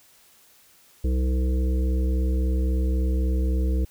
harmonic tone, 63.7 Hz, C2, 46 cents flat, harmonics 1 / 3 / 5 / 7 / 8, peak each -20 / -33 / -33 / -37 / -41 dBFS, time 1.04-3.85 s, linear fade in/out 5 ms, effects white hiss -56 dBFS RMS until 3.9 s

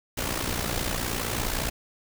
pink noise with amplitude modulation, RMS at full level -26 dBFS, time 0.17-1.7 s, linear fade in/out 10 ms, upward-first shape sine, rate 59.5 Hz, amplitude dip 65%, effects none

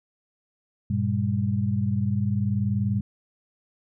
sine tone cluster, 100 / 120.3 / 200.4 Hz, G2 / B2 / G3, +35 / -45 / +38 cents, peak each -26 dBFS, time 0.9-3.01 s, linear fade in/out 5 ms, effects none

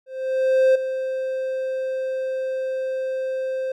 triangle tone with ADSR envelope, 523.3 Hz, C5, in tune, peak -10 dBFS, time 0.06-3.72 s, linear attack 690 ms, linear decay 9 ms, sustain -11 dB, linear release 4 ms, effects none

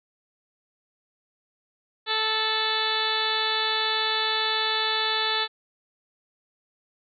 harmonic tone with a mistuned harmonic, 438.3 Hz, A4, 7 cents flat, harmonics 1 / 2 / 3 / 4 / 5 / 6 / 7 / 8 / 9 / 10, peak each -34 / -31 / -32 / -30 / -37 / -36 / -37 / -28 / -30 / -35 dBFS, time 2.06-5.48 s, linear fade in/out 50 ms, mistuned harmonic 7, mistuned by -41 cents, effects none

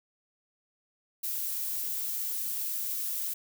violet noise, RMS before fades -33 dBFS, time 1.23-3.34 s, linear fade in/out 10 ms, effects none

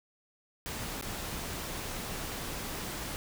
pink noise with dropouts, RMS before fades -38 dBFS, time 0.66-3.16 s, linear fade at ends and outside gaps 0 ms, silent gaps 1.012-1.024 s, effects none

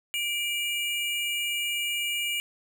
square tone pair together, 2352 / 2872 Hz, D7 / F7, +2 / +48 cents, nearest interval minor third, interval 346 cents, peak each -31 / -30 dBFS, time 0.14-2.4 s, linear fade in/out 0 ms, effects none

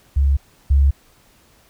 sine tone pair in turn, 69.3 / 69.3 Hz, C#2 / C#2, 0 / 0 cents, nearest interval unison, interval 0 cents, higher neither, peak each -12 / -10 dBFS, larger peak second, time 0.16-0.37 / 0.7-0.91 s, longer neither, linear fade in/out 10 ms, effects pink hiss -54 dBFS RMS until 1.69 s

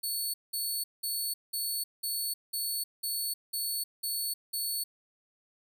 10% pulse tone bursts, 4435 Hz, C#8, in tune, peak -24 dBFS, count 10, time 0.03-4.84 s, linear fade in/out 10 ms, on 310 ms, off 190 ms, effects none

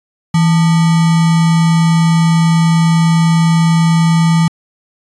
sine tone with sample-and-hold, 164.81 Hz, E3, in tune, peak -7 dBFS, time 0.34-4.48 s, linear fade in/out 5 ms, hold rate 1050 Hz, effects resampled to 22050 Hz

